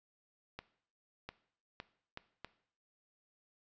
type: accelerating click train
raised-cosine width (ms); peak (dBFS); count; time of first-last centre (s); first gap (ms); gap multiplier
0.3; -27; 5; 0.59-2.446; 700; 0.73
effects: noise-tail reverb RT60 0.6 s tail -17 dB re dry + resampled to 16000 Hz